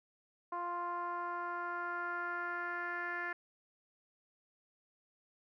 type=tone with low-pass filter sweep; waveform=10% pulse; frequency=349.2 Hz; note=F4; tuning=in tune; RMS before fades=-39 dBFS; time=0.52-3.33 s; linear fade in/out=5 ms; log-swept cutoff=1000 to 1800 Hz; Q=3.9; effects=none